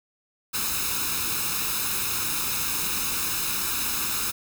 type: noise with comb filter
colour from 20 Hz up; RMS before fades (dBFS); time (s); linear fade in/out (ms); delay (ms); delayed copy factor
white; -27; 0.53-4.32; 20; 0.77; +0.7
effects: none